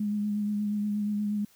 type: tone with vibrato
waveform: sine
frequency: 207.7 Hz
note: G#3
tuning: in tune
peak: -26 dBFS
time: 0-1.45 s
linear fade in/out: 5 ms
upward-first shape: sine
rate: 8.4 Hz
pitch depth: 22 cents each way
effects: white hiss -61 dBFS RMS until 1.55 s